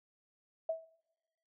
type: tone with exponential decay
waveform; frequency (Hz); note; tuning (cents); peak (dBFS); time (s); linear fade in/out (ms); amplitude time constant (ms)
sine; 649; E5; -27; -28; 0.69-0.87; 5; 37
effects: noise-tail reverb RT60 1.0 s tail -23 dB re dry